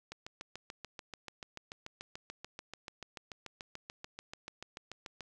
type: click train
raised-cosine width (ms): 0.2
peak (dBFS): -26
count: 36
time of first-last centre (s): 0.12-5.207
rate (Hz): 6.88
effects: none